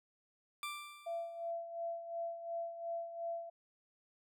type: tone with exponential decay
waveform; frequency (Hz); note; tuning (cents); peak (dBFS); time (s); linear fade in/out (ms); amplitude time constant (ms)
20% pulse; 1178; D6; +5; -33; 0.63-1.51; 1; 190
type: tone with tremolo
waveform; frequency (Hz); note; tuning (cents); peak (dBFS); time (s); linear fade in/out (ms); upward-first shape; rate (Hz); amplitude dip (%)
sine; 675; E5; +41; -36; 1.06-3.5; 10; sine; 2.8; 65
effects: none